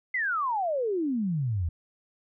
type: exponential sweep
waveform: sine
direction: down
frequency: 2093 to 77.78 Hz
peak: -25 dBFS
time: 0.14-1.69 s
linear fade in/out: 5 ms
effects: none